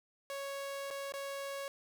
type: tone with dropouts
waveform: sawtooth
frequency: 554.4 Hz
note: C#5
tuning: in tune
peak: -35 dBFS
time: 0.3-1.68 s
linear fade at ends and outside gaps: 1 ms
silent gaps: 0.904-0.909 / 1.122-1.138 s
effects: none